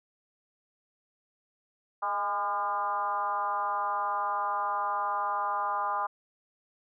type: tone with frequency modulation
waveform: sine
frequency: 1015 Hz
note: B5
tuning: 47 cents sharp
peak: -27 dBFS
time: 2.02-6.07 s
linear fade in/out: 10 ms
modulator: 197 Hz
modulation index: 1.4
effects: none